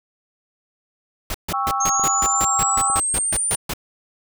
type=noise bursts; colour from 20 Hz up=pink; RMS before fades=-25 dBFS; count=14; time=1.3-3.736 s; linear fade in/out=2 ms; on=44 ms; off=140 ms
type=clicks; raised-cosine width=1 ms; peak=-18 dBFS; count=5; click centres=1.519 / 1.996 / 2.259 / 2.9 / 3.188 s
type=chord; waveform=sine; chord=C# diminished; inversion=second; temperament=equal with one note detuned; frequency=794 / 1108.7 / 1318.5 Hz; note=G5 / C#6 / E6; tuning=+22 / 0 / 0 cents; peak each=-24 dBFS; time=1.53-3 s; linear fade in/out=10 ms
type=exponential sweep; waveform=sine; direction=up; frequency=6410 to 9340 Hz; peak=-19 dBFS; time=1.8-3.56 s; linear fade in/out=10 ms
effects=none